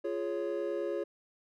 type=chord; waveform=triangle; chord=Db major; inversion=first; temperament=just; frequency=346.5 / 415.8 / 554.4 Hz; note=F4 / Ab4 / Db5; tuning=-14 / +2 / 0 cents; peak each=-34 dBFS; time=0.04-1.04 s; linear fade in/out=10 ms; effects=none